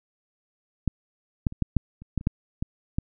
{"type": "clicks", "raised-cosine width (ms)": 5, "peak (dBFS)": [-10, -10, -25, -10, -8, -30, -12, -27, -9, -15, -12], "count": 11, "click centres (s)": [0.877, 1.468, 1.524, 1.623, 1.767, 2.02, 2.177, 2.211, 2.271, 2.625, 2.985], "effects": []}